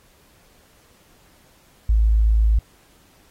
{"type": "tone", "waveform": "sine", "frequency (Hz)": 54.3, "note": "A1", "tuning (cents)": -22, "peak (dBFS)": -13, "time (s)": [1.89, 2.59], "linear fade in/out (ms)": 5, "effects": ["pink hiss -56 dBFS RMS until 3.3 s", "AAC 48 kbps"]}